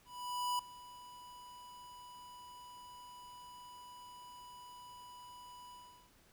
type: tone with ADSR envelope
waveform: square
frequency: 985 Hz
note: B5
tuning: 5 cents flat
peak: -33 dBFS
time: 0.05-6.12 s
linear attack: 540 ms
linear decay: 4 ms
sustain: -19 dB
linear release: 390 ms
effects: pink hiss -67 dBFS RMS until 6.32 s